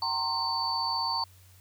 sine tone cluster, 763 / 922 / 1057 / 4526 Hz, G5 / A#5 / C6 / C#8, -47 / -19 / +17 / +35 cents, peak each -39 / -31 / -35 / -30 dBFS, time 0.02-1.24 s, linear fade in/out 2 ms, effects added 92 Hz sine -54 dBFS peak until 1.6 s + white hiss -60 dBFS RMS until 1.6 s

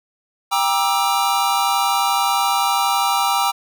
square chord, E half-diminished seventh, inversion first, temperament just, 791.1 / 949.3 / 1186.7 / 1318.5 Hz, G5 / Bb5 / D6 / E6, +16 / +31 / +18 / 0 cents, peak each -21 / -22 / -24 / -24 dBFS, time 0.51-3.52 s, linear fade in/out 20 ms, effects none

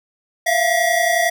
square tone cluster, 670 / 701 / 1921 Hz, E5 / F5 / B6, +28 / +6 / -48 cents, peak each -20 dBFS, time 0.46-1.3 s, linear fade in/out 10 ms, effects none

